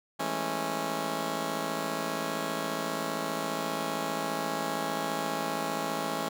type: chord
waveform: 10% pulse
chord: A major seventh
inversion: second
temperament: just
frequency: 165 / 206.2 / 220 / 275 Hz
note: E3 / G#3 / A3 / C#4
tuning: +2 / -12 / 0 / -14 cents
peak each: -29 / -30 / -30 / -26 dBFS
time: 0.19-6.29 s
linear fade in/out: 10 ms
effects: none